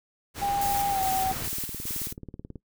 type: noise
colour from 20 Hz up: pink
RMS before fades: -36 dBFS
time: 0.34-1.5 s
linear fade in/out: 50 ms
type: tone with pitch glide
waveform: sine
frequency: 802 to 763.6 Hz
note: G5 to G5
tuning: +39 to -46 cents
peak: -24 dBFS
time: 0.41-1.33 s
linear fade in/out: 20 ms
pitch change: -85 cents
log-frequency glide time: 0.9-1.01 s
type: noise with tremolo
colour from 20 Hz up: blue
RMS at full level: -32 dBFS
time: 0.61-2.13 s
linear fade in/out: 5 ms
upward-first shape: square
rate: 2.4 Hz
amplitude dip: 45%
type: click train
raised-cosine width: 3 ms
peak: -26 dBFS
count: 25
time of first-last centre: 1.26-2.557 s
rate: 18.5 Hz
effects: noise-tail reverb RT60 0.1 s tail -20 dB re dry